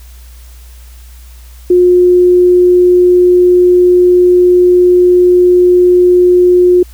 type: tone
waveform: sine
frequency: 358.3 Hz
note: F4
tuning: 44 cents sharp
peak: -3 dBFS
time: 1.7-6.83 s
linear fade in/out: 5 ms
effects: added 60 Hz sine -31 dBFS peak until 6.93 s + white hiss -43 dBFS RMS until 6.93 s